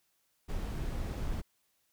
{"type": "noise", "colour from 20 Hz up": "brown", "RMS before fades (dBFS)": -35, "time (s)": [0.48, 1.42], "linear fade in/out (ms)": 20, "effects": ["white hiss -75 dBFS RMS until 1.92 s"]}